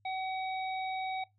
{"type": "harmonic tone", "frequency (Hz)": 756, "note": "F#5", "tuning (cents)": 37, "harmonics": [1, 3, 5], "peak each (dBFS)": [-34, -41, -47], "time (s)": [0.05, 1.24], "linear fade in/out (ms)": 5, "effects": ["noise-tail reverb RT60 0.2 s tail -22 dB re dry", "added 102 Hz sine -68 dBFS peak until 1.38 s"]}